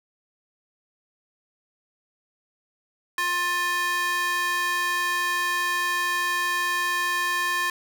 square tone with high-pass filter, 353.4 Hz, F4, 21 cents sharp, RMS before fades -25 dBFS, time 3.18-7.7 s, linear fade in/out 2 ms, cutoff 1400 Hz, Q 4.1, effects none

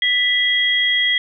sine tone pair together, 1975.5 / 3279 Hz, B6 / G#7, 0 / -23 cents, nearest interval major sixth, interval 877 cents, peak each -17 dBFS, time 0.02-1.18 s, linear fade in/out 2 ms, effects none

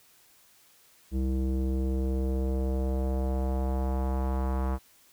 square tone with low-pass filter sweep, 65.41 Hz, C2, in tune, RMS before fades -28 dBFS, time 1.11-4.79 s, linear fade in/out 50 ms, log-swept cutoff 310 to 1100 Hz, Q 2, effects white hiss -60 dBFS RMS until 5.12 s

